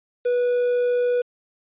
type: tone with quantisation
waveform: triangle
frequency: 489.4 Hz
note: B4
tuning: 16 cents flat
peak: -16 dBFS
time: 0.25-1.22 s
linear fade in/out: 10 ms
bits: 7
effects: resampled to 8000 Hz